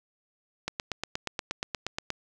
click train, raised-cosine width 0.2 ms, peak -13 dBFS, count 13, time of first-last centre 0.68-2.103 s, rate 8.43 Hz, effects 9-bit

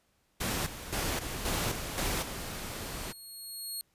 pink noise with tremolo, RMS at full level -32 dBFS, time 0.4-2.23 s, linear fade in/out 10 ms, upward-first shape square, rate 1.9 Hz, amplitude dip 70%
pink noise, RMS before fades -39 dBFS, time 1.2-3.13 s, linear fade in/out 20 ms
10% pulse tone with exponential growth, 4300 Hz, C8, 47 cents sharp, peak -27 dBFS, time 1.74-3.81 s, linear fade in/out 0 ms, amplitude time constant 450 ms
effects pink hiss -72 dBFS RMS until 3.94 s + resampled to 32000 Hz

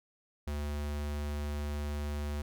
square tone, 73.42 Hz, D2, in tune, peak -34 dBFS, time 0.47-2.42 s, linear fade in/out 5 ms, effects none

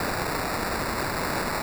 blue noise with sample-and-hold, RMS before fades -28 dBFS, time 0-1.62 s, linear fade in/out 2 ms, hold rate 3150 Hz, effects none

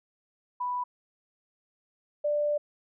sine tone pair in turn, 987.8 / 590.4 Hz, B5 / D5, 0 / +9 cents, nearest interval major sixth, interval 891 cents, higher first, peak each -28 / -24 dBFS, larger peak second, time 0.6-0.84 / 2.24-2.58 s, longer second, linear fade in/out 10 ms, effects none

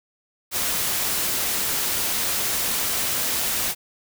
white noise, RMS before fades -24 dBFS, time 0.51-3.75 s, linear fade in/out 50 ms, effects none

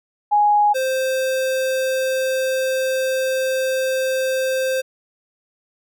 sine / square tone pair in turn, 830.6 / 523.2 Hz, G#5 / C5, 0 / 0 cents, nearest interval minor sixth, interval 800 cents, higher first, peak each -12 / -19 dBFS, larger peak first, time 0.31-0.74 / 0.74-4.82 s, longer second, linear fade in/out 20 ms, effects none

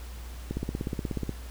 click train, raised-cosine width 3 ms, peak -17 dBFS, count 14, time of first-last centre 0.51-1.293 s, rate 16.6 Hz, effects added 60 Hz sine -38 dBFS peak until 1.5 s + pink hiss -49 dBFS RMS until 1.5 s

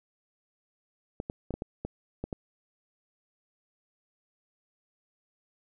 clicks, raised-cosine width 2 ms, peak -20 dBFS, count 8, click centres 1.201 / 1.299 / 1.507 / 1.54 / 1.621 / 1.85 / 2.24 / 2.328 s, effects none

